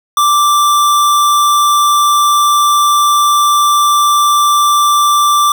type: tone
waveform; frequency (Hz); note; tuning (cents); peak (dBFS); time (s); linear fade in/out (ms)
square; 1174.7; D6; 0; -8; 0.17-5.52; 2
effects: none

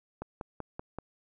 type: click train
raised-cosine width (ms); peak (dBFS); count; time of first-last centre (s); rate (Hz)
1; -23; 5; 0.22-0.986; 5.22
effects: none

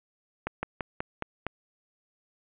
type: slowing click train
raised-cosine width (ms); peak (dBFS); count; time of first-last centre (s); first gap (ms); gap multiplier
0.5; -15; 6; 0.47-1.466; 160; 1.11
effects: resampled to 8000 Hz + 7-bit

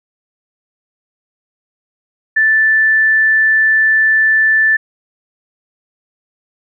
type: tone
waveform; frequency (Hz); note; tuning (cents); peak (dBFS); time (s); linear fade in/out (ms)
sine; 1760; A6; 0; -8; 2.36-4.77; 10
effects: none

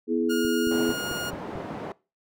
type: chord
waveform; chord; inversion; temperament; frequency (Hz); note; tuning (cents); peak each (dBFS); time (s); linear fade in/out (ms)
sine; E major; second; equal with one note detuned; 246.9 / 329.6 / 422.1; B3 / E4 / G#4; 0 / 0 / +28; -26; 0.07-0.95; 50
type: tone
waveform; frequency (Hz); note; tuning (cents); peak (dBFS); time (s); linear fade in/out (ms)
sawtooth; 1428; F6; +38; -26; 0.29-1.31; 20
type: click train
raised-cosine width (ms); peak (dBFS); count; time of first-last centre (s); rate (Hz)
5; -28; 6; 0.45-1.556; 4.52
type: band-pass noise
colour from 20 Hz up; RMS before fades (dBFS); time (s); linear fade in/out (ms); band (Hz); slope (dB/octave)
white; -35; 0.71-1.92; 2; 120 to 630; 12
effects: noise-tail reverb RT60 0.3 s tail -22 dB re dry

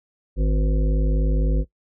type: harmonic tone with a mistuned harmonic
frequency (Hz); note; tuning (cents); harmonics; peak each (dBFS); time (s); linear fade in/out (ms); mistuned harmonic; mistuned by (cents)
51.91; G#1; 0; 1 / 3 / 5 / 7 / 9 / 10; -17 / -27 / -31 / -34 / -36 / -37; 0.36-1.65; 50; 9; +45
effects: noise-tail reverb RT60 0.1 s tail -18 dB re dry

